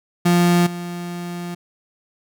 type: tone with level steps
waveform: 35% pulse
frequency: 174.61 Hz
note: F3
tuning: in tune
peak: -11 / -25 dBFS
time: 0.25-1.55 s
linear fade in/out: 10 ms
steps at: 0.66 s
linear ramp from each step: 10 ms
effects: none